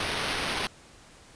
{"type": "noise with sample-and-hold", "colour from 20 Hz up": "white", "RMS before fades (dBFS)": -30, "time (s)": [0, 0.67], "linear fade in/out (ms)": 2, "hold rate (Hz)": 7350, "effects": ["pink hiss -53 dBFS RMS until 1.35 s", "resampled to 22050 Hz"]}